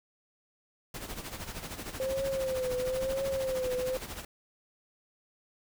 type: noise with tremolo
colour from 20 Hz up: pink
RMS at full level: -38 dBFS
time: 0.94-4.25 s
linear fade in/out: 5 ms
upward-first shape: sine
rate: 13 Hz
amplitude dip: 65%
type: tone with vibrato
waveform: sine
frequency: 523 Hz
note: C5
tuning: 1 cent flat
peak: -29 dBFS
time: 2-3.97 s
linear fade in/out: 0 ms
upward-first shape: triangle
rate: 1 Hz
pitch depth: 73 cents each way
effects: none